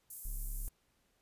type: high-pass noise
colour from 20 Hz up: white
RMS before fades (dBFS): -45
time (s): 0.1-0.69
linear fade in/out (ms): 5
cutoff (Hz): 8700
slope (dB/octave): 24
type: tone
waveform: triangle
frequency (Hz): 34.65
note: C#1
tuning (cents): 0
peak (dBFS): -35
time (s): 0.25-0.68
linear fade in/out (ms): 0
effects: pink hiss -75 dBFS RMS until 1.21 s + resampled to 32000 Hz